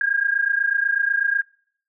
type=tone pair together; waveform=sine; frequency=1608 / 1636.1 Hz; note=G6 / G#6; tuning=+44 / -26 cents; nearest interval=unison; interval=30 cents; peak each=-21 dBFS; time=0.01-1.42 s; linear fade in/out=2 ms; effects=noise-tail reverb RT60 0.6 s tail -24 dB re dry